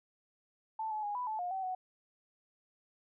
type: tone with pitch steps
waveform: sine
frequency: 881 / 857 / 824 / 991 / 869 / 714 / 765 / 742 Hz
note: A5 / A5 / G#5 / B5 / A5 / F5 / G5 / F#5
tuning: +2 / -46 / -14 / +6 / -22 / +38 / -42 / +5 cents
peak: -34 dBFS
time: 0.79-1.75 s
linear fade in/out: 5 ms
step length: 120 ms
effects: none